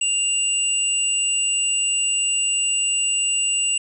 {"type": "tone pair together", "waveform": "sine", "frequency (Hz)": [2794, 7903], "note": ["F7", "B8"], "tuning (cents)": [0, 0], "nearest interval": "octave + tritone", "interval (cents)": 1800, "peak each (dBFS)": -21, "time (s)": [0.01, 3.78], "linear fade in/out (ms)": 5, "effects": []}